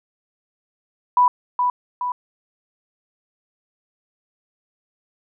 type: tone with echo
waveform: sine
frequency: 987.8 Hz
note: B5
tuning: in tune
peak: -11 dBFS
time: 1.17-1.28 s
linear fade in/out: 2 ms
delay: 420 ms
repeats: 2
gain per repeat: -5 dB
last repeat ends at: 2.12 s
effects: none